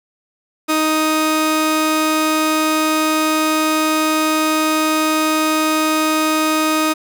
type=tone pair together; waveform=sawtooth; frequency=312 / 624 Hz; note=D#4 / D#5; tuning=+5 / +5 cents; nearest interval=octave; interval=1200 cents; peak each=-12 dBFS; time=0.68-6.94 s; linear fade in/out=20 ms; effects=none